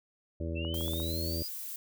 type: harmonic tone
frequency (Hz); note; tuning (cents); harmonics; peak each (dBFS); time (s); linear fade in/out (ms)
82.41; E2; 0; 1 / 2 / 3 / 4 / 5 / 6 / 7; -34 / -42 / -43 / -40 / -46 / -48 / -43; 0.4-1.43; 5
type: linear sweep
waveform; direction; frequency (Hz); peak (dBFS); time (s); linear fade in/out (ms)
sine; up; 2618 to 4978; -39; 0.55-1.49; 20
type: clicks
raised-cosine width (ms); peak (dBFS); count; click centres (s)
1; -30; 6; 0.649 / 0.743 / 0.809 / 0.88 / 0.935 / 1.001
type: noise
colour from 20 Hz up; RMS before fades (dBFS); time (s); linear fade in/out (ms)
violet; -40; 0.74-1.76; 2
effects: none